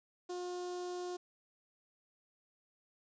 sawtooth tone with notch filter, 357.8 Hz, F4, 42 cents sharp, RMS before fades -41 dBFS, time 0.29-1.17 s, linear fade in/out 10 ms, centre 2100 Hz, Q 0.56, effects resampled to 16000 Hz + 11-bit

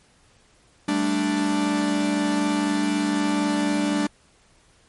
45% pulse chord, G suspended second, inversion none, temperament equal, 196 / 220 / 293.7 Hz, G3 / A3 / D4, 0 / 0 / 0 cents, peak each -27 / -28 / -22 dBFS, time 0.88-4.07 s, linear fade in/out 5 ms, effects pink hiss -58 dBFS RMS until 4.88 s + MP3 48 kbps

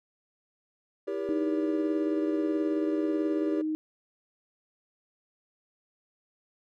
triangle chord, E diminished seventh, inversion none, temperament just, 329.6 / 395.6 / 474.7 / 569.6 Hz, E4 / G4 / Bb4 / Db5, 0 / +16 / +31 / +47 cents, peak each -36 / -30 / -36 / -35 dBFS, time 1.07-3.62 s, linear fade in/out 10 ms
sine tone, 311.1 Hz, D#4, in tune, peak -27 dBFS, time 1.29-3.75 s, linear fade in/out 0 ms
effects none

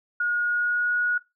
sine tone with pitch glide, 1439 to 1454 Hz, F#6 to F#6, -49 to -31 cents, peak -21 dBFS, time 0.2-1.18 s, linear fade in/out 5 ms, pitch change +18 cents, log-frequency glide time 0.44-0.95 s, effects noise-tail reverb RT60 0.2 s tail -19 dB re dry

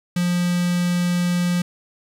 square tone with notch filter, 176.4 Hz, F3, 18 cents sharp, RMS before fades -20 dBFS, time 0.16-1.62 s, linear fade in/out 5 ms, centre 700 Hz, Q 0.63, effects low-pass 12000 Hz 12 dB/octave + 8-bit

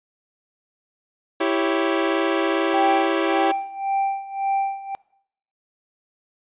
sawtooth chord, C# diminished, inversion first, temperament equal, 329.6 / 392 / 554.4 Hz, E4 / G4 / C#5, 0 / 0 / 0 cents, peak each -18 / -20 / -21 dBFS, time 1.4-3.52 s, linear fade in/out 10 ms
triangle tone with tremolo, 785 Hz, G5, 2 cents sharp, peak -16 dBFS, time 2.74-4.95 s, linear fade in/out 0 ms, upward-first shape sine, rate 1.8 Hz, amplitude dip 85%
effects noise-tail reverb RT60 0.7 s tail -22 dB re dry + resampled to 8000 Hz

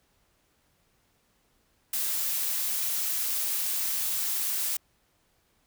blue noise, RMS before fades -29 dBFS, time 1.93-4.77 s, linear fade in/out 5 ms, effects pink hiss -69 dBFS RMS until 5.66 s

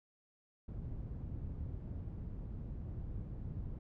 white low-pass noise, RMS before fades -43 dBFS, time 0.68-3.79 s, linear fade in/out 5 ms, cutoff 110 Hz, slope 12 dB/octave, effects none

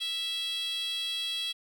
10% pulse tone with high-pass filter, 659.3 Hz, E5, in tune, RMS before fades -33 dBFS, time 0-1.53 s, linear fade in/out 20 ms, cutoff 3400 Hz, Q 5.8, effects none

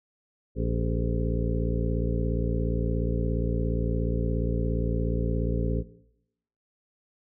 harmonic tone with a mistuned harmonic, 57.1 Hz, A#1, 35 cents flat, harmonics 1 / 2 / 3 / 4 / 5 / 7 / 8 / 9, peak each -28 / -31 / -33 / -34 / -35 / -36 / -37 / -38 dBFS, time 0.55-5.84 s, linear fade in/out 50 ms, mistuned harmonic 8, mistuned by -74 cents, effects noise-tail reverb RT60 0.8 s tail -17 dB re dry

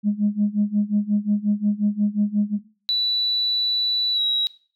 sine tone with tremolo, 207.7 Hz, G#3, in tune, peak -14 dBFS, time 0.03-2.59 s, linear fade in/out 50 ms, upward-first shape sine, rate 5.6 Hz, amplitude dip 90%
sine tone with pitch glide, 3960 to 3858 Hz, B7 to B7, +4 to -41 cents, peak -18 dBFS, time 2.89-4.47 s, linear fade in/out 0 ms, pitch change -45 cents, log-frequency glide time 4.13-4.21 s
effects noise-tail reverb RT60 0.4 s tail -17 dB re dry + tanh soft clip ceiling -11 dBFS

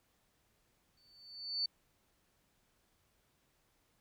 sine tone with exponential growth, 4500 Hz, C#8, 25 cents sharp, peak -30 dBFS, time 0.97-1.66 s, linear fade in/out 5 ms, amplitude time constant 150 ms, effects pink hiss -75 dBFS RMS until 4 s

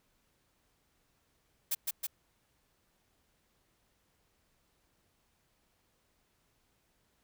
blue noise with echo, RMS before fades -31 dBFS, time 1.71-1.75 s, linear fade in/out 10 ms, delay 160 ms, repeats 2, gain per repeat -2 dB, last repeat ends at 2.07 s, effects pink hiss -74 dBFS RMS until 7.23 s

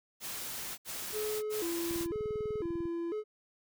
white noise bursts, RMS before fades -40 dBFS, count 3, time 0.2-2.074 s, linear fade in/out 50 ms, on 580 ms, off 67 ms
triangle tone with vibrato, 380 Hz, F#4, 46 cents sharp, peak -31 dBFS, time 1.12-3.24 s, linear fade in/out 50 ms, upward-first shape square, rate 1 Hz, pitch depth 200 cents each way
click train, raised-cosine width 5 ms, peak -32 dBFS, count 20, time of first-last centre 1.91-2.855 s, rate 20.1 Hz
effects none

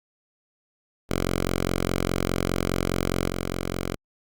5% pulse tone with level steps, 44.87 Hz, F1, 48 cents sharp, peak -12 / -16 dBFS, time 1.09-3.96 s, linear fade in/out 20 ms, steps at 3.29 s, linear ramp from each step 5 ms, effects Opus 48 kbps

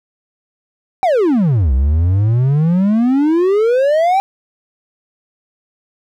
triangle exponential two-way sweep, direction down then up, 796 to 62.7 to 796 Hz, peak -8 dBFS, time 1.03-4.2 s, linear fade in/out 0 ms, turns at 1.73 s, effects none

